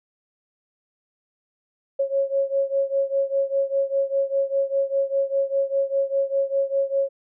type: beating tone pair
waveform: sine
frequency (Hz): 547 / 552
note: C#5 / C#5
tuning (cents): -23 / -7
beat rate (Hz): 5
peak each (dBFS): -22 / -24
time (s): 1.99-7.09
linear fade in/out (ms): 10
effects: none